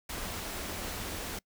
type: band-stop noise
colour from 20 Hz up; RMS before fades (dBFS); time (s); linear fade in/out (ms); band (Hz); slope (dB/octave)
pink; -38; 0.09-1.39; 5; 110 to 160; 96
effects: noise-tail reverb RT60 0.1 s tail -25 dB re dry